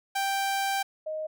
sawtooth / sine tone pair in turn, 785 / 623.1 Hz, G5 / D#5, +2 / +2 cents, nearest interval major third, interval 400 cents, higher first, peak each -22 / -30 dBFS, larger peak first, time 0.15-0.83 / 1.06-1.27 s, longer first, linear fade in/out 10 ms, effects none

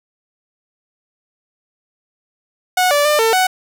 sawtooth tone with pitch steps, 733 / 581 / 598 / 450.2 / 744 Hz, F#5 / D5 / D5 / A4 / F#5, -16 / -19 / +31 / +40 / +9 cents, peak -8 dBFS, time 2.77-3.47 s, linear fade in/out 5 ms, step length 140 ms, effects none

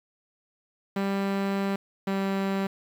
sawtooth tone pair in turn, 196.8 / 194.76 Hz, G3 / G3, +7 / -11 cents, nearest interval unison, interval 18 cents, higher first, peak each -21 dBFS, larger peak neither, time 0.96-1.76 / 2.07-2.67 s, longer first, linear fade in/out 5 ms, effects low-pass 3000 Hz 12 dB/octave + 8-bit

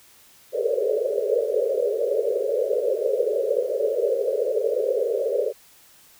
pink band-pass noise, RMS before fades -23 dBFS, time 0.52-5.53 s, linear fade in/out 50 ms, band 410 to 580 Hz, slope 96 dB/octave, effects white hiss -53 dBFS RMS until 6.19 s

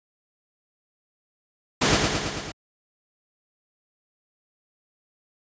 pink noise with echo, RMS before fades -19 dBFS, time 1.81-1.97 s, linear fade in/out 10 ms, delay 110 ms, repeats 5, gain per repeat -3 dB, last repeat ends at 2.52 s, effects high-pass 80 Hz 12 dB/octave + resampled to 16000 Hz

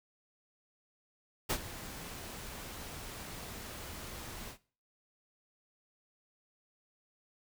pink noise with ADSR envelope, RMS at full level -30 dBFS, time 1.49-4.58 s, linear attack 17 ms, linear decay 70 ms, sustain -15 dB, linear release 100 ms, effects noise-tail reverb RT60 0.4 s tail -19 dB re dry

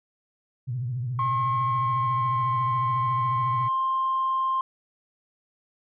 sine tone with vibrato, 123.5 Hz, B2, in tune, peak -26 dBFS, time 0.67-3.69 s, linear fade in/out 20 ms, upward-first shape triangle, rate 14 Hz, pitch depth 150 cents each way
sine tone with pitch glide, 1075 to 1054.7 Hz, C6 to C6, +47 to +14 cents, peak -21 dBFS, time 1.19-4.61 s, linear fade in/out 2 ms, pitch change -33 cents, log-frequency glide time 1.66-2.57 s
effects tanh soft clip ceiling -18 dBFS

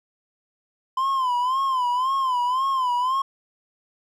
triangle tone with vibrato, 1027 Hz, C6, 33 cents flat, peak -18 dBFS, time 0.97-3.22 s, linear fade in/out 5 ms, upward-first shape sine, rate 1.9 Hz, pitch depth 100 cents each way, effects none

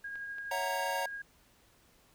sine tone with tremolo, 1632 Hz, G#6, 31 cents flat, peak -37 dBFS, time 0.04-1.22 s, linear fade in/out 5 ms, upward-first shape triangle, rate 12 Hz, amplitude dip 30%
clicks, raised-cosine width 0.3 ms, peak -37 dBFS, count 3, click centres 0.156 / 0.384 / 0.511 s
square chord, F# dominant seventh, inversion second, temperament equal, 554.4 / 659.3 / 740 / 932.3 Hz, C#5 / E5 / F#5 / A#5, 0 / 0 / 0 / 0 cents, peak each -39 / -42 / -39 / -36 dBFS, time 0.51-1.06 s, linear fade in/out 5 ms
effects pink hiss -65 dBFS RMS until 2.14 s

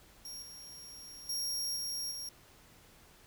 sawtooth tone with level steps, 5588 Hz, F8, in tune, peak -40 / -45 / -31 / -33 / -37 dBFS, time 0.25-2.29 s, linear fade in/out 2 ms, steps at 0.42 / 1.29 / 1.76 / 2.11 s, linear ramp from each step 5 ms, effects pink hiss -60 dBFS RMS until 3.26 s

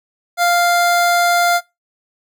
square tone pair together, 698 / 1396 Hz, F5 / F6, -1 / -1 cents, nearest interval octave, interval 1200 cents, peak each -14 / -18 dBFS, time 0.37-1.61 s, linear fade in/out 50 ms, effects noise-tail reverb RT60 0.2 s tail -20 dB re dry

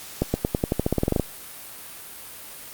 accelerating click train, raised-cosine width 2 ms, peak -7 dBFS, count 15, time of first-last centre 0.22-1.197 s, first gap 120 ms, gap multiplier 0.91, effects white hiss -40 dBFS RMS until 2.73 s + Opus 48 kbps

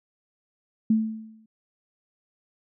sine tone with exponential decay, 220 Hz, A3, in tune, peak -15 dBFS, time 0.9-1.46 s, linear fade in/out 5 ms, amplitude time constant 120 ms, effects none

